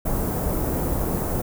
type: band-stop noise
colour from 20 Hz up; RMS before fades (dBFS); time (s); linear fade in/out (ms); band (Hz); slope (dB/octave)
pink; -24; 0.05-1.42; 10; 740 to 16000; 12
effects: none